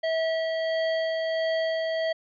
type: tone with tremolo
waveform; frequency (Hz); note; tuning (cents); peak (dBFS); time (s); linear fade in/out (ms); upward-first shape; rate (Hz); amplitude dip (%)
square; 648; E5; -30; -24; 0.03-2.13; 10; sine; 1.5; 25
effects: resampled to 11025 Hz

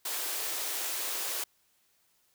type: high-pass noise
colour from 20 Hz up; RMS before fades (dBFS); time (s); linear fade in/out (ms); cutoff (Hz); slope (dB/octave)
white; -34; 0.05-1.44; 5; 310; 48
effects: white hiss -70 dBFS RMS until 2.34 s

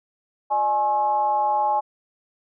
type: tone with frequency modulation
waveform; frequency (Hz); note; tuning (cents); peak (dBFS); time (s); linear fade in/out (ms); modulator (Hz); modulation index
sine; 841; G#5; +22; -18; 0.5-1.81; 20; 238; 0.6
effects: none

